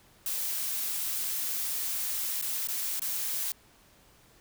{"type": "noise with dropouts", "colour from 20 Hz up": "blue", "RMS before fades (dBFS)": -32, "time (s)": [0.26, 3.52], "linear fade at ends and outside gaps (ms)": 2, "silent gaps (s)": [[2.415, 2.423], [2.673, 2.685], [2.996, 3.018]], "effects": ["pink hiss -60 dBFS RMS until 4.4 s"]}